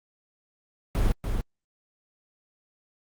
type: noise with echo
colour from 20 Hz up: brown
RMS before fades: -22 dBFS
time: 0.95-1.12 s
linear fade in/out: 0 ms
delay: 290 ms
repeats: 1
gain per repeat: -5 dB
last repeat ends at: 1.41 s
effects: Opus 48 kbps